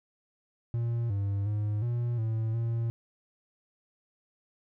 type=tone with pitch steps; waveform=triangle; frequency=117.4 / 99.9 / 104.9 / 119.6 / 111.6 / 115.7 Hz; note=A#2 / G2 / G#2 / A#2 / A2 / A#2; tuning=+13 / +33 / +18 / +45 / +25 / -13 cents; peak=-25 dBFS; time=0.74-2.9 s; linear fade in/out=0 ms; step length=360 ms; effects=none

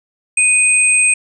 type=tone pair together; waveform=sine; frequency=2489 / 8372 Hz; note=D#7 / C9; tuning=0 / 0 cents; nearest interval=octave + major sixth; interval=2100 cents; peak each=-12 dBFS; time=0.37-1.14 s; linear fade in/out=5 ms; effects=none

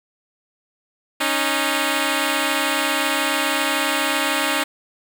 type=tone pair together; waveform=5% pulse; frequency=276.1 / 308.8 Hz; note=C#4 / D#4; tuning=-7 / -13 cents; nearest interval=major second; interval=194 cents; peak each=-10 dBFS; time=1.2-4.64 s; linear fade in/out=10 ms; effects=none

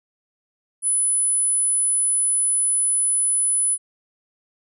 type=tone; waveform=sine; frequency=10000 Hz; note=D#9; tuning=8 cents sharp; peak=-17 dBFS; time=0.82-3.78 s; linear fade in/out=50 ms; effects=none

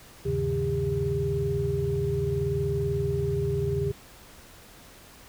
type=tone cluster; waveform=sine; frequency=77 / 99.1 / 134.7 / 155.4 / 401.9 Hz; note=D#2 / G2 / C#3 / D#3 / G4; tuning=-17 / +19 / -49 / -2 / +43 cents; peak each=-33 / -35 / -29 / -33 / -27 dBFS; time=0.25-3.92 s; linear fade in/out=10 ms; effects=tanh soft clip ceiling -13 dBFS + pink hiss -50 dBFS RMS until 5.28 s

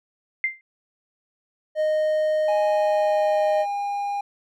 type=tone with exponential decay; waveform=sine; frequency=2090 Hz; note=C7; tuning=2 cents flat; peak=-16 dBFS; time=0.44-0.61 s; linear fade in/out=1 ms; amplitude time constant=35 ms
type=tone; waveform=triangle; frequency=618 Hz; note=D#5; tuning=12 cents flat; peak=-17 dBFS; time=1.75-3.66 s; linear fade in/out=50 ms
type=tone with pitch glide; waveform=triangle; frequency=830.6 to 809.3 Hz; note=G#5 to G#5; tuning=0 to -45 cents; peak=-22 dBFS; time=2.48-4.21 s; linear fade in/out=5 ms; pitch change=-45 cents; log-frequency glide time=2.67-3.54 s
effects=none

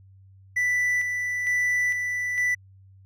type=tone with tremolo; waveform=triangle; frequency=1978 Hz; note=B6; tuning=2 cents sharp; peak=-19 dBFS; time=0.56-2.55 s; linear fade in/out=10 ms; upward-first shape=square; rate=1.1 Hz; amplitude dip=40%; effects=added 96 Hz sine -49 dBFS peak until 3.05 s

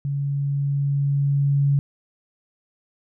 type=tone with level ramp; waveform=sine; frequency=140.8 Hz; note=C#3; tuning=27 cents sharp; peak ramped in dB=-22 to -15 dBFS; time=0.05-1.79 s; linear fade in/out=0 ms; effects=none

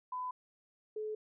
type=tone pair in turn; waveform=sine; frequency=1004 / 429.5 Hz; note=B5 / A4; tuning=+28 / -42 cents; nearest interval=octave + minor third; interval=1470 cents; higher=first; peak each=-36 / -36 dBFS; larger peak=neither; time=0.12-0.31 / 0.96-1.15 s; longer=neither; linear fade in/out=5 ms; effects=none

